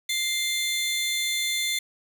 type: tone pair together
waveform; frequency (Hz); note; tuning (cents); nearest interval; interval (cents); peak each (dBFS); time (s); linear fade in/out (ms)
sawtooth; 2093 / 3520; C7 / A7; 0 / 0; major sixth; 900; -24; 0.09-1.79; 5
effects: none